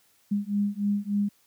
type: beating tone pair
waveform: sine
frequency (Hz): 202 / 205.4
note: G#3 / G#3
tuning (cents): -48 / -19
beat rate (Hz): 3.4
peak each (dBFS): -27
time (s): 0.31-1.29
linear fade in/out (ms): 10
effects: white hiss -64 dBFS RMS until 1.46 s + high-pass 60 Hz 12 dB/octave